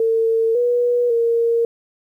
sine tone with pitch steps, 451.9 / 484.9 / 464.5 Hz, A4 / B4 / A#4, +46 / -32 / -6 cents, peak -14 dBFS, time 0-1.65 s, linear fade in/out 2 ms, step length 550 ms, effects 9-bit

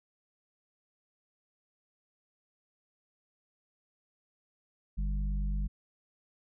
harmonic tone, 49 Hz, G1, in tune, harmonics 1 / 3 / 4, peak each -29 / -41 / -42 dBFS, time 4.97-5.68 s, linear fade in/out 20 ms, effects none

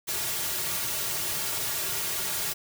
white noise with comb filter, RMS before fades -30 dBFS, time 0.07-2.54 s, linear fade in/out 20 ms, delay 3.9 ms, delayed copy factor -0.85, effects none

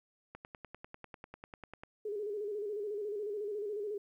click train, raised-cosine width 0.5 ms, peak -31 dBFS, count 16, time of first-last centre 0.35-1.835 s, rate 10.1 Hz
sine tone with vibrato, 415.3 Hz, G#4, in tune, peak -35 dBFS, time 2.05-3.98 s, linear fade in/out 5 ms, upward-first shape square, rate 14 Hz, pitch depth 55 cents each way
effects 12-bit

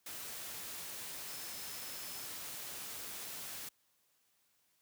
sine tone in noise, 5220 Hz, E8, 18 cents flat, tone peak -53 dBFS, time 1.28-2.26 s, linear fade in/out 5 ms, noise white, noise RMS -45 dBFS, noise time 0.06-3.69 s, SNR -11 dB, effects white hiss -75 dBFS RMS until 4.81 s + high-pass 60 Hz 12 dB/octave

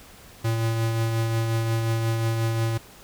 square tone with tremolo, 113.6 Hz, A#2, 44 cents flat, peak -21 dBFS, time 0.44-2.78 s, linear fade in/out 10 ms, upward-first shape triangle, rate 5.6 Hz, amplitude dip 35%, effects pink hiss -48 dBFS RMS until 3.03 s

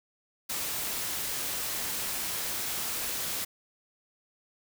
white noise, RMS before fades -33 dBFS, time 0.49-3.45 s, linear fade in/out 10 ms, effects none

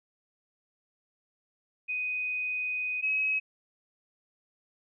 sine tone pair in turn, 2497 / 2552 Hz, D#7 / D#7, +6 / +43 cents, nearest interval unison, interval 37 cents, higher second, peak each -29 / -25 dBFS, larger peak second, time 1.88-3.02 / 3.02-3.4 s, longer first, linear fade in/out 20 ms, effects none

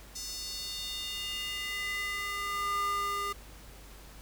square tone with high-pass filter sweep, 403.8 Hz, G#4, 49 cents flat, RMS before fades -35 dBFS, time 0.15-3.33 s, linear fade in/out 10 ms, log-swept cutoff 5700 to 880 Hz, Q 3.3, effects added 50 Hz sine -50 dBFS peak until 4.21 s + pink hiss -53 dBFS RMS until 4.21 s

